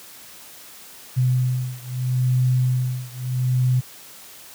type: beating tone pair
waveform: sine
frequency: 126.5 / 127.27 Hz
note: B2 / C3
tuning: +42 / -48 cents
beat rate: 0.77 Hz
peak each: -20 / -21 dBFS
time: 1.16-3.81 s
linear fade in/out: 20 ms
effects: white hiss -43 dBFS RMS until 4.54 s + high-pass 80 Hz 12 dB/octave